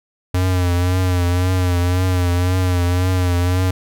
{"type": "tone with vibrato", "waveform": "square", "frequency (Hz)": 90.1, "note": "F#2", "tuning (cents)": -45, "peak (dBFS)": -15, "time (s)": [0.34, 3.71], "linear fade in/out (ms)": 5, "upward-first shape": "triangle", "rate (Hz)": 1.9, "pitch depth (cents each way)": 57, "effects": []}